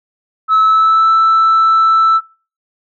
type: tone with pitch glide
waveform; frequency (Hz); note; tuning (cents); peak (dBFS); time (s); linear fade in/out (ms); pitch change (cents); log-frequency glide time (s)
sine; 1298 to 1322.2; E6 to E6; -27 to +5; -5; 0.48-2.21; 50; +32; 0.61-1.11
effects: noise-tail reverb RT60 0.4 s tail -26 dB re dry + tanh soft clip ceiling -5 dBFS